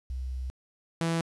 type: tone pair in turn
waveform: sine / sawtooth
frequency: 64.1 / 165.68 Hz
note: C2 / E3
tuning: -35 / +9 cents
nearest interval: octave + major third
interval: 1644 cents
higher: second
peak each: -31 / -22 dBFS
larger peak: second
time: 0.1-0.5 / 1.01-1.21 s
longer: first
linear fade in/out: 0 ms
effects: resampled to 24000 Hz + 10-bit